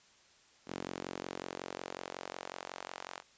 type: tone with high-pass filter sweep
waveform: sawtooth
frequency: 45.46 Hz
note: F#1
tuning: 30 cents flat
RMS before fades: -44 dBFS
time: 0.66-3.23 s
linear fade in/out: 50 ms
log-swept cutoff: 260 to 860 Hz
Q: 1.1
effects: white hiss -64 dBFS RMS until 3.37 s + resampled to 16000 Hz